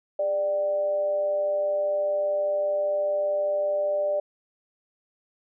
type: tone with amplitude modulation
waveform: sine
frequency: 592 Hz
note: D5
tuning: 14 cents sharp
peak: -20 dBFS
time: 0.19-4.2 s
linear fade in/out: 5 ms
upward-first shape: sine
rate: 185 Hz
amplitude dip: 45%
effects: none